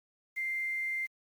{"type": "tone with quantisation", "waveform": "sine", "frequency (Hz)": 2093, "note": "C7", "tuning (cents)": 0, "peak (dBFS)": -31, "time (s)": [0.36, 1.07], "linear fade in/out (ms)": 20, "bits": 9, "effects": ["Opus 48 kbps"]}